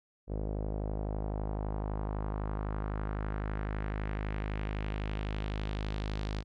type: tone with low-pass filter sweep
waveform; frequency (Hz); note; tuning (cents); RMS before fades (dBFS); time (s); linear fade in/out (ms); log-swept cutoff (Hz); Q
sawtooth; 51.91; G#1; 0; -35; 0.27-6.44; 50; 520 to 4600; 1.7
effects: none